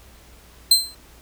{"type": "tone with exponential decay", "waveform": "sawtooth", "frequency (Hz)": 4117, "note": "C8", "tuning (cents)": -29, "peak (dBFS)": -5, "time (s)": [0.71, 0.95], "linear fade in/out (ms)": 5, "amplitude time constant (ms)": 52, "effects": ["added 60 Hz sine -50 dBFS peak until 1.21 s", "pink hiss -50 dBFS RMS until 1.21 s"]}